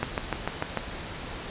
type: click train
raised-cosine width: 0.5 ms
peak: -11 dBFS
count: 6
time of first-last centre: 0.03-0.773 s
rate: 6.73 Hz
effects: pink hiss -37 dBFS RMS until 1.5 s + resampled to 8000 Hz